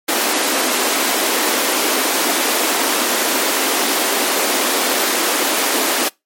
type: high-pass noise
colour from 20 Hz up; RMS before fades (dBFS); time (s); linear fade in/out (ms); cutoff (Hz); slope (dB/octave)
pink; -17; 0.08-6.09; 10; 250; 48
effects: noise-tail reverb RT60 0.2 s tail -24 dB re dry + MP3 64 kbps